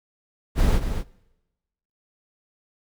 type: noise with echo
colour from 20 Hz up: brown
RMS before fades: -18 dBFS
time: 0.55-0.81 s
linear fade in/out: 50 ms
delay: 230 ms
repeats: 1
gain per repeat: -8 dB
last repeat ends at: 1.04 s
effects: noise-tail reverb RT60 1.0 s tail -22 dB re dry